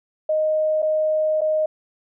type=tone with dropouts; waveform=sine; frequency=621 Hz; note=D#5; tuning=3 cents flat; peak=-17 dBFS; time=0.29-1.66 s; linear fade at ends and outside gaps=5 ms; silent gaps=0.821-0.826 / 1.409-1.415 s; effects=none